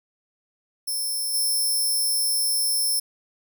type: tone with level steps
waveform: 5% pulse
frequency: 5340 Hz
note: E8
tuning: 22 cents sharp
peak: -19 / -15 dBFS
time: 0.87-3 s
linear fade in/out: 10 ms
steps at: 1.33 s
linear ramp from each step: 20 ms
effects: none